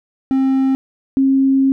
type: tone pair in turn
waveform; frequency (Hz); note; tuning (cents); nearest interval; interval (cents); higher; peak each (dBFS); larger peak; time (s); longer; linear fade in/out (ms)
triangle / sine; 266.2 / 269.1; C4 / C4; +30 / +49; unison; 19; second; -10; neither; 0.31-0.75 / 1.17-1.72; second; 0
effects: none